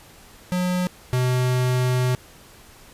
square tone pair in turn, 180.7 / 126.34 Hz, F#3 / B2, -41 / +40 cents, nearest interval tritone, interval 619 cents, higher first, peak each -21 / -19 dBFS, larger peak second, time 0.52-0.87 / 1.13-2.15 s, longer second, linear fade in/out 0 ms, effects pink hiss -48 dBFS RMS until 2.93 s + resampled to 32000 Hz

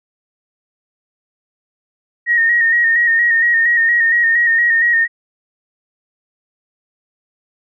sine tone with vibrato, 1864.7 Hz, A#6, in tune, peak -10 dBFS, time 2.26-5.08 s, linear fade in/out 50 ms, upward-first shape square, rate 4.3 Hz, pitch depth 31 cents each way, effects none

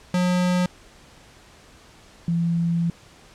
square / sine tone pair in turn, 180 / 169.02 Hz, F#3 / E3, -47 / +44 cents, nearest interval minor second, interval 109 cents, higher first, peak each -19 dBFS, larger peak neither, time 0.14-0.66 / 2.28-2.9 s, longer second, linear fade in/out 2 ms, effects pink hiss -50 dBFS RMS until 3.34 s + low-pass 8000 Hz 12 dB/octave

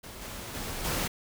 pink noise with level steps, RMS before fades -44 / -40 / -36 / -30 dBFS, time 0.03-1.08 s, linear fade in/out 10 ms, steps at 0.21 / 0.54 / 0.84 s, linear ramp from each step 10 ms, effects none

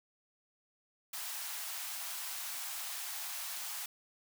white high-pass noise, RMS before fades -41 dBFS, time 1.13-3.86 s, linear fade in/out 5 ms, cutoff 670 Hz, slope 48 dB/octave, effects none

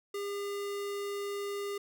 square tone, 403.7 Hz, G#4, 49 cents flat, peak -35 dBFS, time 0.14-1.78 s, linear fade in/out 5 ms, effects none

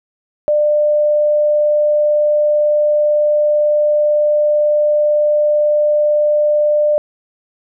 sine tone, 597 Hz, D5, 28 cents sharp, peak -10 dBFS, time 0.48-6.98 s, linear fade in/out 0 ms, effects none

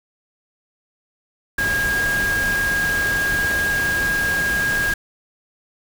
sine tone in noise, 1629 Hz, G#6, 34 cents flat, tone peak -18 dBFS, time 1.58-4.94 s, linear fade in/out 5 ms, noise pink, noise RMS -27 dBFS, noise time 1.58-4.94 s, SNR +6 dB, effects none

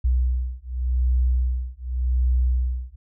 sine beating tone pair, 62 / 62.87 Hz, B1 / B1, +7 / +32 cents, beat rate 0.87 Hz, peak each -22 dBFS, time 0.04-2.96 s, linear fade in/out 10 ms, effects none

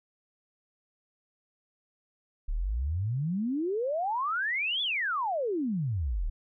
sine exponential two-way sweep, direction up then down, 33.57 to 3520 to 33.57 Hz, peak -27 dBFS, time 2.48-6.3 s, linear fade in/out 10 ms, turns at 4.82 s, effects none

